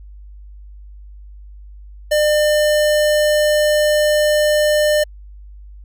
square tone, 600 Hz, D5, 37 cents sharp, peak -13 dBFS, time 2.11-5.04 s, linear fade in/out 10 ms, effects added 50 Hz sine -35 dBFS peak until 5.84 s

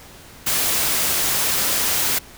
white noise, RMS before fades -20 dBFS, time 0.46-2.19 s, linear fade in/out 10 ms, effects pink hiss -43 dBFS RMS until 2.37 s

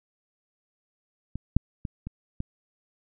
clicks, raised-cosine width 5 ms, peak -20 / -6 / -19 / -22 / -18 dBFS, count 5, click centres 1.356 / 1.566 / 1.852 / 2.07 / 2.404 s, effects none

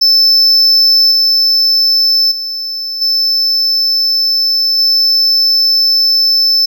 triangle tone with level steps, 5274 Hz, E8, in tune, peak -4 / -6 / -16 / -8 / -6 dBFS, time 0.01-6.66 s, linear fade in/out 10 ms, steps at 1.11 / 2.31 / 3.01 / 4.78 s, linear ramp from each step 10 ms, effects none

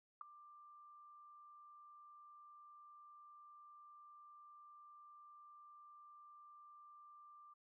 sine tone with ADSR envelope, 1185 Hz, D6, 15 cents sharp, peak -40 dBFS, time 0.21-7.54 s, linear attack 3 ms, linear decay 6 ms, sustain -18 dB, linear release 11 ms, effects none

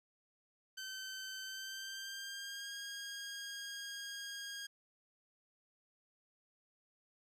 15% pulse tone with pitch glide, 1539 to 1626.8 Hz, G6 to G#6, -32 to -36 cents, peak -37 dBFS, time 0.77-4.67 s, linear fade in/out 10 ms, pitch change +96 cents, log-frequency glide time 1.44-2.76 s, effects resampled to 32000 Hz

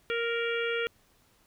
harmonic tone with a mistuned harmonic, 466.2 Hz, A#4, in tune, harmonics 1 / 3 / 4 / 5 / 6 / 7, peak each -30 / -34 / -39 / -36 / -39 / -41 dBFS, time 0.1-0.87 s, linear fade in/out 0 ms, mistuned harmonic 7, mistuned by +27 cents, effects pink hiss -65 dBFS RMS until 1.46 s

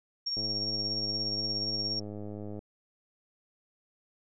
sine tone with tremolo, 5540 Hz, F8, 15 cents flat, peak -28 dBFS, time 0.26-2 s, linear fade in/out 10 ms, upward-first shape triangle, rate 17 Hz, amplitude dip 45%
click train, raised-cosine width 2 ms, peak -28 dBFS, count 232, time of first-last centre 0.37-2.591 s, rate 104 Hz
effects none

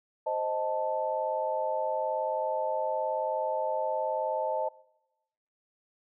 sine chord, A diminished, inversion first, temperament equal, 523.3 / 622.3 / 880 Hz, C5 / Eb5 / A5, 0 / 0 / 0 cents, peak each -33 / -31 / -31 dBFS, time 0.26-4.69 s, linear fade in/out 10 ms, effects noise-tail reverb RT60 1.0 s tail -23 dB re dry

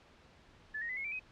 sine tone with pitch steps, 1733 / 1868.1 / 2014 / 2171 / 2340 / 2523 Hz, A6 / A#6 / B6 / C#7 / D7 / D#7, -27 / +3 / +33 / -37 / -7 / +23 cents, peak -36 dBFS, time 0.74-1.196 s, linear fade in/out 10 ms, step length 76 ms, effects pink hiss -61 dBFS RMS until 1.31 s + low-pass 4000 Hz 12 dB/octave

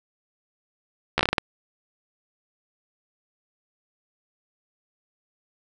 slowing click train, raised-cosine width 0.3 ms, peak -4 dBFS, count 8, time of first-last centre 1.18-1.382 s, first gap 13 ms, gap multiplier 1.26, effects none

